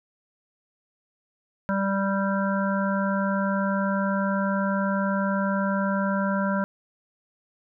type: harmonic tone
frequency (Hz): 196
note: G3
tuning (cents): 0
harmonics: 1 / 3 / 5 / 7 / 8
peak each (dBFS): -24 / -29 / -31 / -32 / -33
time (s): 1.69-6.64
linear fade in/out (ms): 0
effects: none